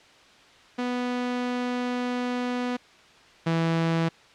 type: tone pair in turn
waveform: sawtooth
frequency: 246.9 / 164.79 Hz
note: B3 / E3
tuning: 0 / 0 cents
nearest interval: perfect fifth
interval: 700 cents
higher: first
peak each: -22 / -18 dBFS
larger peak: second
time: 0.78-2.77 / 3.46-4.09 s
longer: first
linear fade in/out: 10 ms
effects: white hiss -53 dBFS RMS until 4.34 s + low-pass 4000 Hz 12 dB/octave